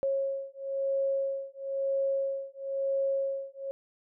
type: beating tone pair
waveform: sine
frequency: 545 / 546 Hz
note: C#5 / C#5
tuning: -29 / -26 cents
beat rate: 1 Hz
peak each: -31 dBFS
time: 0.03-3.71 s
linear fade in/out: 0 ms
effects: none